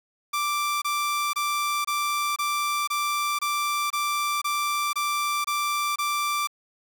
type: tone bursts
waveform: sawtooth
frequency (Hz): 1175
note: D6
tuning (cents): +1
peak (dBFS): -20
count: 12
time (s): 0.33-6.474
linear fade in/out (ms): 10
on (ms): 490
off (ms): 24
effects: 8-bit